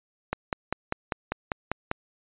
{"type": "click train", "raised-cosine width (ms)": 0.5, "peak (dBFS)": -11, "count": 9, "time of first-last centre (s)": [0.33, 1.914], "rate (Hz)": 5.05, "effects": ["resampled to 8000 Hz"]}